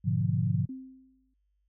sine chord, G# diminished seventh, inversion none, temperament equal, 103.83 / 123.47 / 146.83 / 174.61 Hz, G#2 / B2 / D3 / F3, 0 / 0 / 0 / 0 cents, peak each -30 dBFS, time 0.04-0.66 s, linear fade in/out 20 ms
sine tone with exponential decay, 261.6 Hz, C4, in tune, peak -34 dBFS, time 0.69-1.34 s, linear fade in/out 5 ms, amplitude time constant 140 ms
effects noise-tail reverb RT60 0.1 s tail -22 dB re dry + added 50 Hz sine -70 dBFS peak until 1.68 s

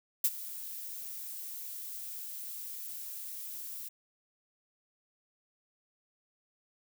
violet noise with ADSR envelope, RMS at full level -24 dBFS, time 0.24-3.89 s, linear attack 5 ms, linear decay 49 ms, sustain -18 dB, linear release 14 ms, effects none

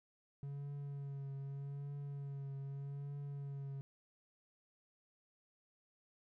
triangle tone with vibrato, 140 Hz, C#3, 18 cents sharp, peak -40 dBFS, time 0.43-3.81 s, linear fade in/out 0 ms, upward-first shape triangle, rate 0.82 Hz, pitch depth 35 cents each way, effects none

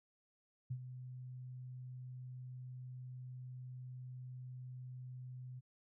sine tone with ADSR envelope, 126.7 Hz, B2, 45 cents sharp, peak -36 dBFS, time 0.7-5.61 s, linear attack 12 ms, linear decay 66 ms, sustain -10 dB, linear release 27 ms, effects none

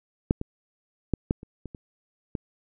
clicks, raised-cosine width 3 ms, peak -6 / -17 / -10 / -9 / -28 / -24 / -26 / -16 dBFS, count 8, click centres 0.309 / 0.414 / 1.137 / 1.309 / 1.431 / 1.657 / 1.748 / 2.352 s, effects none

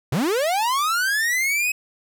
45% pulse linear sweep, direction up, 110 to 2562 Hz, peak -19 dBFS, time 0.12-1.72 s, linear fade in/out 5 ms, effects none

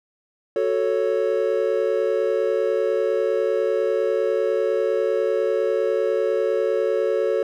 triangle chord, F# minor, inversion none, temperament equal, 370 / 440 / 554.4 Hz, F#4 / A4 / C#5, 0 / 0 / 0 cents, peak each -23 / -20 / -21 dBFS, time 0.56-7.43 s, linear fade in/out 2 ms, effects none

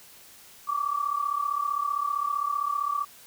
sine tone pair together, 1139.3 / 1174.7 Hz, C#6 / D6, +47 / 0 cents, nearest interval minor second, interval 53 cents, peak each -28 dBFS, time 0.67-3.05 s, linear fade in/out 20 ms, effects white hiss -51 dBFS RMS until 3.26 s

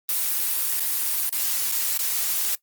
blue noise with dropouts, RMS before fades -24 dBFS, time 0.09-2.55 s, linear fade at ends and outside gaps 1 ms, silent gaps 0.797-0.804 / 1.293-1.326 / 1.715-1.721 / 1.976-1.99 s, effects noise-tail reverb RT60 0.1 s tail -18 dB re dry + Opus 32 kbps

